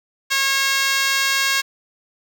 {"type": "tone with high-pass filter", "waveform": "5% pulse", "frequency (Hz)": 544, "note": "C#5", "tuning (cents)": -33, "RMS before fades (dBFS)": -19, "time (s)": [0.3, 1.62], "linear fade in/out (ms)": 20, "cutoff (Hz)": 1400, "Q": 2, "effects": []}